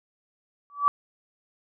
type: tone with exponential growth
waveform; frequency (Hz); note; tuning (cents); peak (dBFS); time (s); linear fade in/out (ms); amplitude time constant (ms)
sine; 1150; D6; -37; -13; 0.7-0.88; 0; 38
effects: none